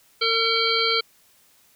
harmonic tone, 454.4 Hz, A#4, 44 cents flat, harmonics 1 / 3 / 5 / 7 / 9 / 10, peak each -26 / -26 / -26 / -26 / -26 / -26 dBFS, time 0.21-1.01 s, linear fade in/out 10 ms, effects white hiss -58 dBFS RMS until 1.75 s

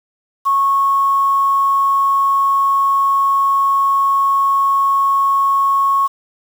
sine tone with quantisation, 1100 Hz, C#6, 14 cents flat, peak -11 dBFS, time 0.45-6.08 s, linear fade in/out 20 ms, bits 6, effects none

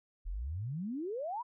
sine exponential sweep, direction up, 37.67 to 1024 Hz, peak -35 dBFS, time 0.25-1.43 s, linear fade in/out 20 ms, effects none

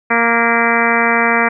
harmonic tone with a mistuned harmonic, 233 Hz, A#3, 1 cent flat, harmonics 1 / 2 / 3 / 4 / 5 / 6 / 7 / 8 / 9 / 10, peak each -20 / -20 / -20 / -20 / -20 / -20 / -20 / -20 / -20 / -20 dBFS, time 0.1-1.49 s, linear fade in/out 10 ms, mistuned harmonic 9, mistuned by -45 cents, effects none

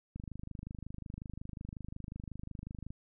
click train, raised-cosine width 5 ms, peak -30 dBFS, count 71, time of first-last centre 0.16-2.905 s, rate 25.5 Hz, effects none

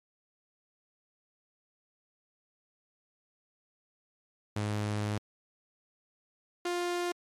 sawtooth tone pair in turn, 104.8 / 351.5 Hz, G#2 / F4, +16 / +11 cents, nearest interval octave + major sixth, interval 2095 cents, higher second, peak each -26 dBFS, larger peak neither, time 4.56-5.18 / 6.65-7.12 s, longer first, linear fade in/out 5 ms, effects low-pass 10000 Hz 12 dB/octave + MP3 64 kbps

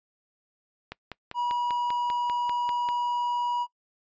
click train, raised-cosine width 0.3 ms, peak -20 dBFS, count 11, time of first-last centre 0.92-2.889 s, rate 5.08 Hz
triangle tone, 967 Hz, B5, 37 cents flat, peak -23 dBFS, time 1.34-3.67 s, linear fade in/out 50 ms
effects noise-tail reverb RT60 0.1 s tail -23 dB re dry + resampled to 16000 Hz

